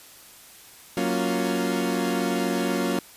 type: chord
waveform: 30% pulse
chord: Gb major seventh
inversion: none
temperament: equal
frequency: 185 / 233.1 / 277.2 / 349.2 Hz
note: Gb3 / Bb3 / Db4 / F4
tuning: 0 / 0 / 0 / 0 cents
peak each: -26 dBFS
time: 0.97-2.99 s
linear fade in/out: 2 ms
effects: white hiss -48 dBFS RMS until 3.16 s + resampled to 32000 Hz